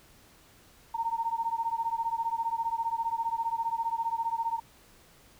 sine beating tone pair, 910 / 925 Hz, A#5 / A#5, -42 / -14 cents, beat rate 15 Hz, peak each -31 dBFS, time 0.94-4.6 s, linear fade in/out 10 ms, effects pink hiss -58 dBFS RMS until 5.39 s

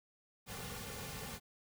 pink noise with comb filter, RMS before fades -45 dBFS, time 0.46-1.4 s, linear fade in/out 50 ms, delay 3.1 ms, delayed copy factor -0.8, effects none

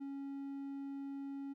triangle tone, 276.8 Hz, C#4, 2 cents flat, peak -39 dBFS, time 0-1.54 s, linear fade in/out 20 ms, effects none

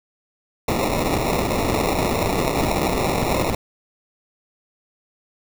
blue noise with sample-and-hold, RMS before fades -21 dBFS, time 0.68-3.55 s, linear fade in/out 5 ms, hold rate 1575 Hz, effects none

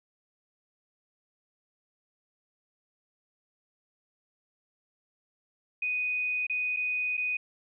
sine tone with dropouts, 2489 Hz, D#7, in tune, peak -27 dBFS, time 5.82-7.37 s, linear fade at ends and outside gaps 5 ms, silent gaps 6.468-6.497 / 6.764-6.769 / 7.17-7.176 s, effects none

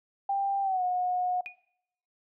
sine tone with pitch glide, 791 to 725.4 Hz, G5 to F#5, +15 to -34 cents, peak -25 dBFS, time 0.29-1.41 s, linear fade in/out 5 ms, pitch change -149 cents, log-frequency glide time 0.62-0.83 s
sine tone with exponential decay, 2458 Hz, D#7, 22 cents flat, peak -32 dBFS, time 1.46-1.59 s, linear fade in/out 0 ms, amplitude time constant 28 ms
effects noise-tail reverb RT60 0.7 s tail -20 dB re dry

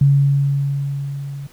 sine tone with level ramp, 140 Hz, C#3, 18 cents sharp, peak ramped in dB -8 to -27 dBFS, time 0.01-1.47 s, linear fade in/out 5 ms, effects pink hiss -49 dBFS RMS until 1.52 s

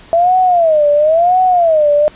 sine tone with vibrato, 659 Hz, E5, 1 cent flat, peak -7 dBFS, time 0.13-2.08 s, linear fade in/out 0 ms, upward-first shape sine, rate 0.97 Hz, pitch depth 210 cents each way, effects pink hiss -40 dBFS RMS until 2.15 s + resampled to 8000 Hz

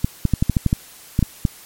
clicks, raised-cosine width 5 ms, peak -3 dBFS, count 11, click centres 0.045 / 0.253 / 0.337 / 0.425 / 0.497 / 0.568 / 0.663 / 0.729 / 1.191 / 1.227 / 1.452 s, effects white hiss -43 dBFS RMS until 1.65 s + MP3 64 kbps

